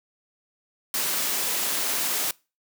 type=noise; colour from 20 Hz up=white; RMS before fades=-26 dBFS; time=0.94-2.31 s; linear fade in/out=2 ms; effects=noise-tail reverb RT60 0.3 s tail -24 dB re dry + high-pass 200 Hz 12 dB/octave